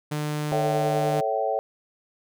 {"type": "tone", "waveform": "sawtooth", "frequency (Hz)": 150, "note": "D3", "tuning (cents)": 37, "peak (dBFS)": -22, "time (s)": [0.11, 1.21], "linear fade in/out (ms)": 10}
{"type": "chord", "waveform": "sine", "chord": "A dominant seventh", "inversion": "none", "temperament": "equal with one note detuned", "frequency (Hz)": [440, 554.4, 659.3, 768.7], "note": ["A4", "C#5", "E5", "G5"], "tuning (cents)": [0, 0, 0, -34], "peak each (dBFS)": [-29, -28, -28, -27], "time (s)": [0.52, 1.59], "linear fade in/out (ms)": 0}
{"effects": []}